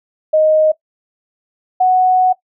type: tone pair in turn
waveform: sine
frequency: 622.3 / 740 Hz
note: D#5 / F#5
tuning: 0 / 0 cents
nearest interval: minor third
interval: 300 cents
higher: second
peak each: -8 dBFS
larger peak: neither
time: 0.33-0.72 / 1.8-2.33 s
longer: second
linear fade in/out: 10 ms
effects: noise-tail reverb RT60 0.1 s tail -18 dB re dry